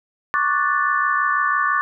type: chord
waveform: sine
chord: D major seventh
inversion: third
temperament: equal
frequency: 1108.7 / 1174.7 / 1480 / 1760 Hz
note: C#6 / D6 / F#6 / A6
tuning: 0 / 0 / 0 / 0 cents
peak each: -22 / -21 / -24 / -22 dBFS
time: 0.34-1.81 s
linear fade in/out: 0 ms
effects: none